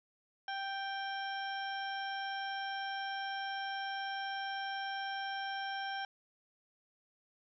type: harmonic tone with a mistuned harmonic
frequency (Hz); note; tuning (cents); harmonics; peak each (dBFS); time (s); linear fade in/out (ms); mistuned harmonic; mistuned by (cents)
784; G5; 0; 1 / 2 / 3 / 4 / 5 / 7; -39 / -41 / -52 / -46 / -57 / -51; 0.48-6.05; 2; 4; +16
effects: none